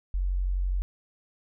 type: tone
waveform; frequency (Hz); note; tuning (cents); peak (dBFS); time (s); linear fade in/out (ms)
sine; 45.93; F#1; -12; -24; 0.14-0.82; 0
effects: none